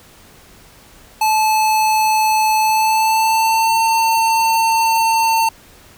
square tone with pitch glide, 868 to 901.2 Hz, A5 to A5, -24 to +41 cents, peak -13 dBFS, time 1.21-5.49 s, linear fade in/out 5 ms, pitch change +65 cents, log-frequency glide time 2.59-3.77 s, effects pink hiss -45 dBFS RMS until 5.97 s

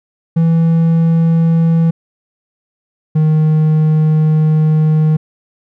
triangle tone pair in turn, 164.81 / 155.56 Hz, E3 / D#3, 0 / 0 cents, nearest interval minor second, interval 100 cents, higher first, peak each -6 dBFS, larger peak neither, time 0.36-1.91 / 3.15-5.17 s, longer second, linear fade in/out 10 ms, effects none

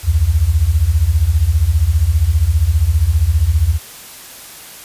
sine beating tone pair, 69.3 / 84.3 Hz, C#2 / E2, 0 / +39 cents, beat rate 15 Hz, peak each -14 / -12 dBFS, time 0.03-3.79 s, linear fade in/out 50 ms, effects white hiss -35 dBFS RMS until 4.84 s + resampled to 32000 Hz

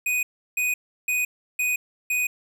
square tone bursts, 2489 Hz, D#7, in tune, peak -22 dBFS, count 5, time 0.06-2.27 s, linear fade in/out 5 ms, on 170 ms, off 340 ms, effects none

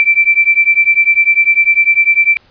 sine beating tone pair, 2334 / 2344 Hz, D7 / D7, -11 / -4 cents, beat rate 10 Hz, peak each -10 dBFS, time 0-2.37 s, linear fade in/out 0 ms, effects pink hiss -49 dBFS RMS until 2.5 s + resampled to 11025 Hz

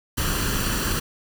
pink noise with comb filter, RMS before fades -24 dBFS, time 0.17-1 s, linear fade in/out 10 ms, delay 0.68 ms, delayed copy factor +0.6, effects none

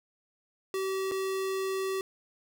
square tone with dropouts, 383.3 Hz, G4, 39 cents flat, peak -30 dBFS, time 0.74-2.01 s, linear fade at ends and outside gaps 1 ms, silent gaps 1.113-1.118 s, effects none

